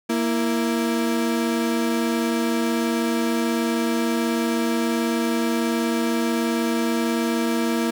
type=tone pair together; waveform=35% pulse; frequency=233.3 / 331.9 Hz; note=A#3 / E4; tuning=+2 / +12 cents; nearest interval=tritone; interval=610 cents; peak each=-20 / -23 dBFS; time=0.09-7.91 s; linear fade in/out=10 ms; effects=none